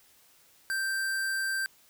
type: tone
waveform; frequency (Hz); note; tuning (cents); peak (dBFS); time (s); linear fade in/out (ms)
square; 1568; G6; 0; -29; 0.7-1.66; 0
effects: white hiss -61 dBFS RMS until 1.89 s